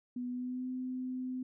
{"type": "tone with pitch glide", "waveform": "sine", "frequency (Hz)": [246.9, 255.2], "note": ["B3", "C4"], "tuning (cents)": [0, -43], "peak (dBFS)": -35, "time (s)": [0.16, 1.43], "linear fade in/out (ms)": 5, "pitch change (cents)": 57, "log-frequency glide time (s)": [0.28, 0.68], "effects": []}